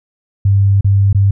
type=tone with dropouts; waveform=sine; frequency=99 Hz; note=G2; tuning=18 cents sharp; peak=-7 dBFS; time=0.45-1.31 s; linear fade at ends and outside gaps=5 ms; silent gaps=0.81-0.845 / 1.129-1.147 s; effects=none